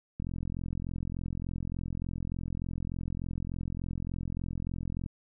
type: click train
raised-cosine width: 5 ms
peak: -23 dBFS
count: 212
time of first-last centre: 0.2-5.062 s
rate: 43.4 Hz
effects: none